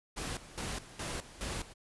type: noise with tremolo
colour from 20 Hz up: pink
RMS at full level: -38 dBFS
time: 0.16-1.74 s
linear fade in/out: 20 ms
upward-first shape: square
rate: 2.4 Hz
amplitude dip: 80%
effects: resampled to 24000 Hz